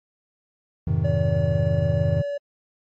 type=chord; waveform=triangle; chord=F minor seventh; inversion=none; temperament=just; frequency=87.31 / 104.77 / 130.96 / 157.15 Hz; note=F2 / Ab2 / C3 / Eb3; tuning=0 / +16 / +2 / +18 cents; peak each=-23 / -23 / -23 / -22 dBFS; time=0.87-2.22 s; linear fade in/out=5 ms
type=tone; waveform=triangle; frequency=572 Hz; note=D5; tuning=46 cents flat; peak=-23 dBFS; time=1.04-2.38 s; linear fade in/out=10 ms
effects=MP3 32 kbps